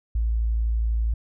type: tone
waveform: sine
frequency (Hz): 56.1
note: A1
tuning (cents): +34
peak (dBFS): -20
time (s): 0.15-1.14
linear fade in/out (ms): 5
effects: none